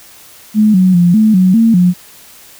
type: tone with pitch steps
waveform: sine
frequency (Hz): 213.9 / 185.3 / 174.8 / 217.1 / 185.1 / 227.1 / 179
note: A3 / F#3 / F3 / A3 / F#3 / A#3 / F3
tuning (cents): -49 / +3 / +2 / -23 / +1 / -45 / +43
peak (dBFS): -5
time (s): 0.54-1.94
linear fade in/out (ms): 50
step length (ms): 200
effects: white hiss -39 dBFS RMS until 2.59 s